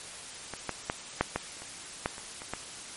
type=clicks; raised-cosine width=0.5 ms; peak=-21 / -15 / -13 / -8 / -13 / -28 / -12 / -27 / -26 / -17 dBFS; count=10; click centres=0.537 / 0.693 / 0.899 / 1.21 / 1.36 / 1.62 / 2.059 / 2.181 / 2.419 / 2.536 s; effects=white hiss -43 dBFS RMS until 2.96 s + MP3 48 kbps